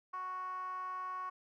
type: tone with band-pass filter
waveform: 10% pulse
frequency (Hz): 370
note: F#4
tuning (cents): 0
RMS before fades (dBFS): -41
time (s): 0.13-1.3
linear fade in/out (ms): 10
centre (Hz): 1100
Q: 7.5
effects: none